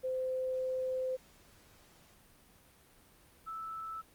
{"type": "tone pair in turn", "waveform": "sine", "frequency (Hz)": [516, 1314.6], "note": ["C5", "E6"], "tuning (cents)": [-24, -5], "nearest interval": "octave + major third", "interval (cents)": 1619, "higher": "second", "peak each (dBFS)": [-32, -39], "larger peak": "first", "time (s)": [[0.03, 1.17], [3.46, 4.02]], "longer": "first", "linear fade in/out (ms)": 20, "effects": ["pink hiss -62 dBFS RMS until 4.14 s", "Opus 32 kbps"]}